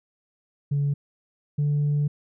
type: tone pair in turn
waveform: sine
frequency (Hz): 142.6 / 146.27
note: C#3 / D3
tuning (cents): +49 / -7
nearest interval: unison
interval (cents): 44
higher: second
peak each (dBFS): -19 / -18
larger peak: second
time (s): 0.71-0.94 / 1.58-2.08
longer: second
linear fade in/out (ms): 10
effects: tanh soft clip ceiling -18 dBFS